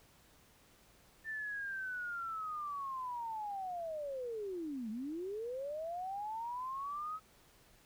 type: linear two-way sweep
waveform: sine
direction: down then up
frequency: 1792 to 208.5 to 1287 Hz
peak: -38 dBFS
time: 1.24-7.2 s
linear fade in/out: 50 ms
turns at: 4.9 s
effects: pink hiss -65 dBFS RMS until 7.85 s